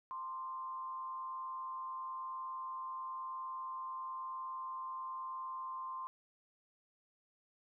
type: tone with frequency modulation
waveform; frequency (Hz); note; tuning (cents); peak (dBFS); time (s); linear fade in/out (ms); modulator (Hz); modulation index
sine; 1046.5; C6; 0; -40; 0.11-6.07; 0; 142; 0.39
effects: none